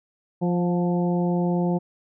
harmonic tone with a mistuned harmonic, 175.2 Hz, F3, 6 cents sharp, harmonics 1 / 2 / 3 / 4 / 5, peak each -21 / -27 / -31 / -33 / -35 dBFS, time 0.41-1.79 s, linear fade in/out 20 ms, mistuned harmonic 4, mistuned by +28 cents, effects none

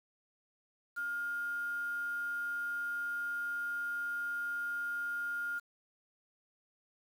sine tone with quantisation, 1414 Hz, F6, 21 cents sharp, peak -34 dBFS, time 0.96-5.6 s, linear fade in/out 20 ms, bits 9, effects none

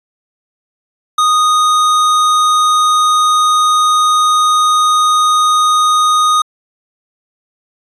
sine tone with hard clipping, 1240 Hz, D#6, 6 cents flat, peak -10 dBFS, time 1.18-6.42 s, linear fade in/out 5 ms, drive 15 dB, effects resampled to 24000 Hz

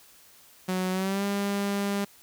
sawtooth tone with pitch glide, 185 to 200.6 Hz, F#3 to G3, 0 to +40 cents, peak -22 dBFS, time 0.68-2.05 s, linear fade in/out 10 ms, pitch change +140 cents, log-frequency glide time 0.91-1.24 s, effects white hiss -55 dBFS RMS until 2.22 s

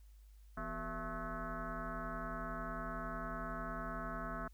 sine tone with frequency modulation, 667 Hz, E5, 20 cents sharp, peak -39 dBFS, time 0.57-4.48 s, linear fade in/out 5 ms, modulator 209 Hz, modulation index 4.1, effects added 51 Hz sine -56 dBFS peak until 4.53 s + white hiss -75 dBFS RMS until 4.53 s

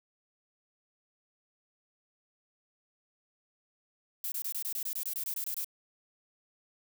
violet noise bursts, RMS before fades -35 dBFS, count 14, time 4.24-5.645 s, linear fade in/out 2 ms, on 79 ms, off 23 ms, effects none

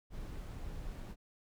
brown noise, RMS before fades -43 dBFS, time 0.1-1.16 s, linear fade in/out 50 ms, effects none

